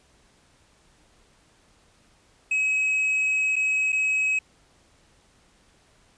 triangle tone with dropouts, 2553 Hz, D#7, 44 cents sharp, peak -19 dBFS, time 2.51-4.39 s, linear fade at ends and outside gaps 5 ms, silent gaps 3.558-3.563 / 3.922-3.927 s, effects pink hiss -60 dBFS RMS until 6.17 s + resampled to 22050 Hz

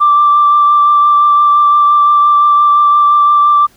sine tone with vibrato, 1174.7 Hz, D6, in tune, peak -4 dBFS, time 0-3.67 s, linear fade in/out 20 ms, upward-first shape triangle, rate 5.8 Hz, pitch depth 15 cents each way, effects tanh soft clip ceiling 0 dBFS + pink hiss -48 dBFS RMS until 3.76 s

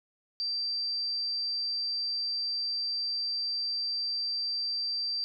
sine tone, 4691 Hz, D8, 3 cents flat, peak -29 dBFS, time 0.4-5.24 s, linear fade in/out 0 ms, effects none

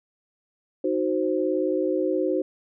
sine chord, C diminished, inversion first, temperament equal, 311.1 / 370 / 523.3 Hz, Eb4 / Gb4 / C5, 0 / 0 / 0 cents, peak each -26 / -25 / -26 dBFS, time 0.84-2.42 s, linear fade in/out 5 ms, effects none

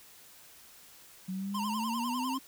sine exponential sweep, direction up, 184.5 to 269.1 Hz, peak -33 dBFS, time 1.28-2.39 s, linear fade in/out 10 ms
square tone with vibrato, 978 Hz, B5, 17 cents flat, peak -34 dBFS, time 1.54-2.38 s, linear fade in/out 10 ms, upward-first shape sine, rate 10 Hz, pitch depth 150 cents each way
effects white hiss -55 dBFS RMS until 2.47 s

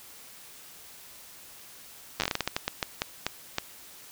slowing click train, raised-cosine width 0.2 ms, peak -9 dBFS, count 16, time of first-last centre 2.2-3.584 s, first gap 9 ms, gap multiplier 1.29, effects white hiss -49 dBFS RMS until 4.11 s

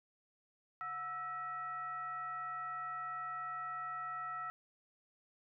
sine tone with frequency modulation, 1318.5 Hz, E6, in tune, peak -39 dBFS, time 0.81-4.5 s, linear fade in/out 0 ms, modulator 592 Hz, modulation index 0.6, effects none

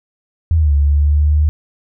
sine linear two-way sweep, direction down then up, 84.7 to 71.2 to 76 Hz, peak -9 dBFS, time 0.51-1.49 s, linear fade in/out 0 ms, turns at 0.73 s, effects none

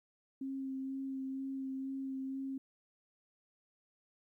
sine tone with vibrato, 267.5 Hz, C4, 38 cents sharp, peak -37 dBFS, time 0.41-2.58 s, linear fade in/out 5 ms, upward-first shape sine, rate 2.1 Hz, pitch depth 14 cents each way, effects 13-bit

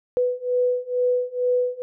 sine beating tone pair, 494.8 / 497 Hz, B4 / B4, +3 / +11 cents, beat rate 2.2 Hz, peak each -23 / -22 dBFS, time 0.17-1.82 s, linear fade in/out 0 ms, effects none

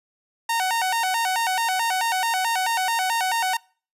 sawtooth tone with vibrato, 830 Hz, G#5, 1 cent flat, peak -17 dBFS, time 0.49-3.57 s, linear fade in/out 5 ms, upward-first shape square, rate 4.6 Hz, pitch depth 180 cents each way, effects noise-tail reverb RT60 0.4 s tail -25 dB re dry + resampled to 32000 Hz

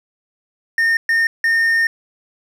triangle tone bursts at uneven times, 1827 Hz, A#6, 35 cents flat, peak -11 dBFS, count 3, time 0.78-0.97 / 1.09-1.27 / 1.44-1.87 s, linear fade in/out 2 ms, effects none

